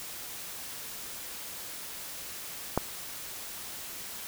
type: click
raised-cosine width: 1 ms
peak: -10 dBFS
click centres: 2.776 s
effects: white hiss -41 dBFS RMS until 4.27 s